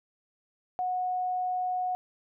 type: tone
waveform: sine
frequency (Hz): 732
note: F#5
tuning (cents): -19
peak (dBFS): -27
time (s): 0.79-1.95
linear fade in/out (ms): 0
effects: none